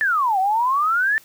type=exponential two-way sweep; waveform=sine; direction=down then up; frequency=1800 to 738 to 1800 Hz; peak=-16 dBFS; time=0.01-1.18 s; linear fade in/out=0 ms; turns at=0.39 s; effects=white hiss -50 dBFS RMS until 1.24 s